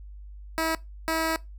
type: tone pair in turn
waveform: 10% pulse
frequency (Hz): 322.9 / 322.9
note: E4 / E4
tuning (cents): -36 / -36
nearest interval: unison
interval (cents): 0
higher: neither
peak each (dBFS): -16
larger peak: neither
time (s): 0.58-0.75 / 1.08-1.36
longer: second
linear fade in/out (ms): 0
effects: noise-tail reverb RT60 0.2 s tail -21 dB re dry + added 50 Hz sine -40 dBFS peak until 1.58 s